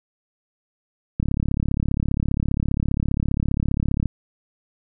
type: click train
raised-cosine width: 5 ms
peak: -9 dBFS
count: 101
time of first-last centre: 1.2-4.057 s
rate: 35 Hz
effects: none